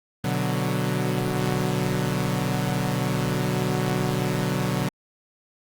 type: chord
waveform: sawtooth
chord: B minor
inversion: none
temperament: equal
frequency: 123.47 / 146.83 / 185 Hz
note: B2 / D3 / F#3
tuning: 0 / 0 / 0 cents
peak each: -23 dBFS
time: 0.24-4.89 s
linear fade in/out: 5 ms
effects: Opus 24 kbps